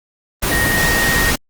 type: tone in noise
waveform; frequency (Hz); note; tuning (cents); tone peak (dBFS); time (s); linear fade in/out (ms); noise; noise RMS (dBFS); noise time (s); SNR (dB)
sine; 1864.7; A#6; 0; -16; 0.51-1.31; 10; pink; -17; 0.42-1.36; -2
effects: Opus 24 kbps